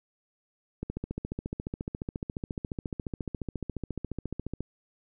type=click train; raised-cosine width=3 ms; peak=-20 dBFS; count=55; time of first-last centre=0.83-4.606 s; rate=14.3 Hz; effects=none